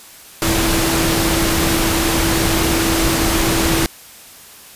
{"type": "tone in noise", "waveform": "sine", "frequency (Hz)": 329.6, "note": "E4", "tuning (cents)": 0, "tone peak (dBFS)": -19, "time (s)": [0.42, 3.86], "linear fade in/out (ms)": 0, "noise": "pink", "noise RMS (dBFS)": -17, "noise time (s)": [0.42, 3.86], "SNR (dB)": -5, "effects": ["white hiss -40 dBFS RMS until 4.75 s", "resampled to 32000 Hz"]}